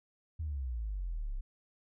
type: exponential sweep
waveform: sine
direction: down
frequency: 82.41 to 31.44 Hz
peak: -33 dBFS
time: 0.39-1.41 s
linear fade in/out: 10 ms
effects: tanh soft clip ceiling -29 dBFS